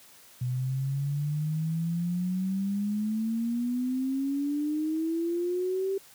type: exponential sweep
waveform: sine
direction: up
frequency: 123.47 to 392.4 Hz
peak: -26 dBFS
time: 0.41-5.98 s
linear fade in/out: 5 ms
effects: white hiss -54 dBFS RMS until 6.14 s + high-pass 80 Hz 12 dB/octave